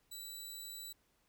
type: tone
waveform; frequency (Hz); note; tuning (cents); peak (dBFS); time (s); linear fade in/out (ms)
15% pulse; 3951; B7; 0; -38; 0.11-0.93; 10
effects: pink hiss -75 dBFS RMS until 1.28 s